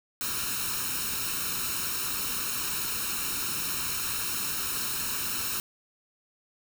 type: noise with comb filter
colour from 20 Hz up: white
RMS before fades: -31 dBFS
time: 0.21-5.6 s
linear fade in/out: 0 ms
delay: 0.74 ms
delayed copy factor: +0.75
effects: none